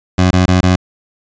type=tone bursts; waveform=20% pulse; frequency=91.6 Hz; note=F#2; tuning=17 cents flat; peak=-3 dBFS; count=4; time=0.18-0.76 s; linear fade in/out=5 ms; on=130 ms; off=20 ms; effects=resampled to 16000 Hz